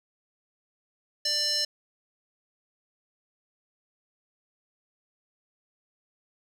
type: tone with band-pass filter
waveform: square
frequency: 591 Hz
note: D5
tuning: 11 cents sharp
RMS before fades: -27 dBFS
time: 1.25-1.65 s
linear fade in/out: 5 ms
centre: 5000 Hz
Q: 6.9
effects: 9-bit